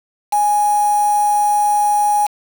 sine tone with quantisation, 831 Hz, G#5, 1 cent sharp, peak -12 dBFS, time 0.32-2.27 s, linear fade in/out 10 ms, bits 4, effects none

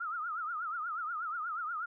sine tone with vibrato, 1318.5 Hz, E6, in tune, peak -34 dBFS, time 0-1.86 s, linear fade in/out 10 ms, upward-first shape triangle, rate 8.3 Hz, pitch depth 170 cents each way, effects none

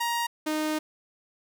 sawtooth tone pair in turn, 941 / 308.4 Hz, A#5 / D#4, +16 / -15 cents, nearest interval octave + perfect fifth, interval 1931 cents, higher first, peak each -22 dBFS, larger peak neither, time 0-0.27 / 0.46-0.79 s, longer second, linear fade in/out 10 ms, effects none

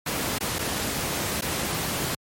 pink noise with dropouts, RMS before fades -27 dBFS, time 0.06-2.15 s, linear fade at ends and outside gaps 5 ms, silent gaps 0.385-0.406 / 0.586-0.59 / 1.411-1.42 s, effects high-pass 80 Hz 12 dB/octave + MP3 64 kbps

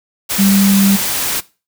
sine tone in noise, 197.1 Hz, G3, 10 cents sharp, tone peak -9 dBFS, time 0.38-0.97 s, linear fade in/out 20 ms, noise white, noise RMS -18 dBFS, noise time 0.29-1.41 s, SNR +6 dB, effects noise-tail reverb RT60 0.3 s tail -19 dB re dry

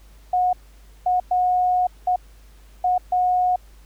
sine tone bursts at uneven times, 727 Hz, F#5, 31 cents flat, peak -16 dBFS, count 6, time 0.33-0.53 / 1.06-1.2 / 1.31-1.87 / 2.07-2.16 / 2.84-2.98 / 3.12-3.56 s, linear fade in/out 5 ms, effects added 50 Hz sine -45 dBFS peak until 3.85 s + pink hiss -56 dBFS RMS until 3.85 s

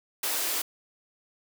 white high-pass noise, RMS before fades -29 dBFS, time 0.23-0.62 s, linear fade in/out 5 ms, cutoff 270 Hz, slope 48 dB/octave, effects none

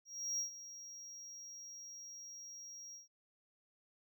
triangle tone with ADSR envelope, 5640 Hz, F8, 16 cents sharp, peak -33 dBFS, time 0.05-3.08 s, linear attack 340 ms, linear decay 110 ms, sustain -14 dB, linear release 140 ms, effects none

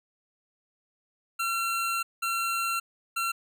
25% pulse tone bursts at uneven times, 1361 Hz, F6, 45 cents flat, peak -23 dBFS, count 3, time 1.39-2.03 / 2.22-2.8 / 3.16-3.32 s, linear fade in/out 10 ms, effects none

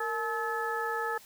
harmonic tone with a mistuned harmonic, 431 Hz, A4, 36 cents flat, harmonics 1 / 2 / 3 / 4, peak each -35 / -35 / -35 / -35 dBFS, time 0-1.18 s, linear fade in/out 5 ms, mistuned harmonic 1, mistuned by +120 cents, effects white hiss -54 dBFS RMS until 1.25 s

